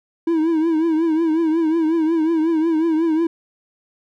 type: tone with vibrato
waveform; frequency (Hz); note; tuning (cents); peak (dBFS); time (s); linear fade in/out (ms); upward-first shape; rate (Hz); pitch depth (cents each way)
triangle; 323.1; E4; -35; -13; 0.27-3.27; 5; triangle; 5.5; 93
effects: none